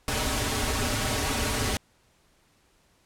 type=noise with comb filter; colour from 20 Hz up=pink; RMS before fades=-27 dBFS; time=0.08-1.77 s; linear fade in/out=2 ms; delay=5.8 ms; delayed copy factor=-1; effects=pink hiss -64 dBFS RMS until 3.05 s + low-pass 11000 Hz 12 dB/octave